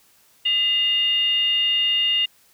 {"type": "tone with frequency modulation", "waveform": "sine", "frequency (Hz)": 2831, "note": "F7", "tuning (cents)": 23, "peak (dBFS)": -17, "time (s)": [0.45, 2.26], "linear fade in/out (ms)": 10, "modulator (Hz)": 804, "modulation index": 0.39, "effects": ["white hiss -57 dBFS RMS until 2.53 s"]}